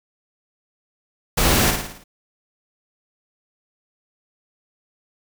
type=noise with echo; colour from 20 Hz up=pink; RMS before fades=-18 dBFS; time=1.37-1.71 s; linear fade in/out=10 ms; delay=55 ms; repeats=6; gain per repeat=-5 dB; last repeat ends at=2.04 s; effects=none